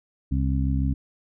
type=harmonic tone; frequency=66.7 Hz; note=C2; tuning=34 cents sharp; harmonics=1 / 2 / 3 / 4; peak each=-23 / -26 / -31 / -29 dBFS; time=0.31-0.94 s; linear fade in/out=10 ms; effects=none